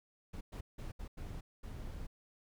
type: noise bursts at uneven times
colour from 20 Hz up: brown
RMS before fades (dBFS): -44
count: 6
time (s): 0.33-0.41 / 0.52-0.61 / 0.78-0.92 / 0.99-1.08 / 1.17-1.41 / 1.63-2.07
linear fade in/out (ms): 10
effects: none